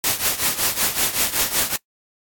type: noise with tremolo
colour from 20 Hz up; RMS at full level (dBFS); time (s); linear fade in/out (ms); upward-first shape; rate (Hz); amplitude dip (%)
white; -17; 0.04-1.76; 0; triangle; 5.3; 85
effects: noise-tail reverb RT60 0.1 s tail -21 dB re dry + AAC 64 kbps